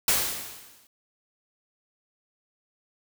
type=noise with exponential decay; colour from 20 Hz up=white; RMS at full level=-20 dBFS; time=0.08-0.87 s; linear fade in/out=2 ms; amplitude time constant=170 ms; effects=none